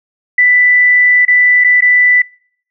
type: tone with dropouts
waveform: sine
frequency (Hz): 1983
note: B6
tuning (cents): +7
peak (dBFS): -5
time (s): 0.38-2.22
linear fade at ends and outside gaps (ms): 5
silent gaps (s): 1.252-1.28 / 1.64-1.644 / 1.808-1.821
effects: noise-tail reverb RT60 0.6 s tail -26 dB re dry